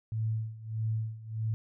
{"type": "tone with tremolo", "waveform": "sine", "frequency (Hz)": 110.6, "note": "A2", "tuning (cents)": 9, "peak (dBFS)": -27, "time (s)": [0.12, 1.54], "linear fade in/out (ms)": 0, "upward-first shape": "sine", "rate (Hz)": 1.6, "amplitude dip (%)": 85, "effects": []}